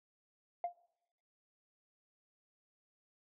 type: tone with exponential decay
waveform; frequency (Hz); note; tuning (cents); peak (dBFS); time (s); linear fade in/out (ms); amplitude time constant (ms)
sine; 698.5; F5; 0; -29; 0.64-0.76; 2; 25
effects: noise-tail reverb RT60 0.8 s tail -22 dB re dry + tanh soft clip ceiling -29 dBFS